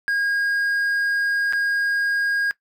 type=tone with dropouts; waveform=triangle; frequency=1630 Hz; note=G#6; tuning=33 cents flat; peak=-17 dBFS; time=0.08-2.51 s; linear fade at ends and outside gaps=0 ms; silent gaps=1.525-1.533 s; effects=noise-tail reverb RT60 0.1 s tail -18 dB re dry